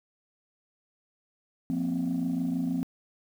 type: chord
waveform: sine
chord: F suspended fourth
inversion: none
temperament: equal with one note detuned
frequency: 174.61 / 233.1 / 259.7 Hz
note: F3 / Bb3 / C4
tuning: 0 / 0 / -13 cents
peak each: -30 / -32 / -27 dBFS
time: 1.7-2.83 s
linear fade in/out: 0 ms
effects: tanh soft clip ceiling -22 dBFS + 9-bit